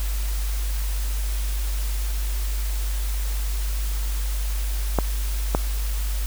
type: clicks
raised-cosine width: 1 ms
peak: -5 dBFS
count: 2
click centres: 4.987 / 5.549 s
effects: added 50 Hz sine -22 dBFS peak until 6.26 s + white hiss -36 dBFS RMS until 6.26 s